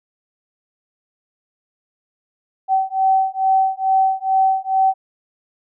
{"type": "beating tone pair", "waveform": "sine", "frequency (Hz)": [765, 767.3], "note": ["G5", "G5"], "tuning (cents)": [-42, -37], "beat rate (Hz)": 2.3, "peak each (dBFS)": -17, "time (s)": [2.68, 4.94], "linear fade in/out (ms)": 50, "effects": []}